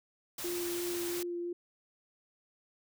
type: noise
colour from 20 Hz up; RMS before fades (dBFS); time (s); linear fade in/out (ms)
white; -40; 0.38-1.23; 5
type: tone with vibrato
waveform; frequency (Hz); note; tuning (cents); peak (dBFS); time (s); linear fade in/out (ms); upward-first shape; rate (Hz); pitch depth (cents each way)
sine; 348.6; F4; -3; -34; 0.44-1.53; 5; sine; 2.9; 11
effects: none